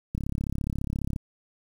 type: click train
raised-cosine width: 5 ms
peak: -17 dBFS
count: 36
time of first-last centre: 0.15-1.162 s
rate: 34.6 Hz
effects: 8-bit